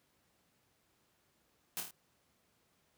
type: noise with echo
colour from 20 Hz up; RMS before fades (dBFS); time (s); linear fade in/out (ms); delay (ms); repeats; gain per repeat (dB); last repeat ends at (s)
white; -38; 1.77-1.8; 0; 27; 4; -4; 1.908
effects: pink hiss -74 dBFS RMS until 2.97 s + high-pass 80 Hz 12 dB/octave